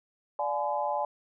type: chord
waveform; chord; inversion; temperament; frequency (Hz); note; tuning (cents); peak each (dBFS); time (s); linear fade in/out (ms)
sine; D diminished seventh; none; just; 587.3 / 704.8 / 845.8 / 1014.9; D5 / F5 / Ab5 / Cb6; 0 / +16 / +31 / +47; -32 / -36 / -30 / -35; 0.39-1.05; 2
effects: none